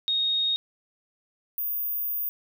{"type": "tone pair in turn", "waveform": "sine", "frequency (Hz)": [3729, 14916], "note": ["A#7", "A#9"], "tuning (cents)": [0, 0], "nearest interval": "2 octaves", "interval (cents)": 2400, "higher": "second", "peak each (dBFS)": [-22, -26], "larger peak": "first", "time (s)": [[0.08, 0.56], [1.58, 2.29]], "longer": "second", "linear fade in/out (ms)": 0, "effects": []}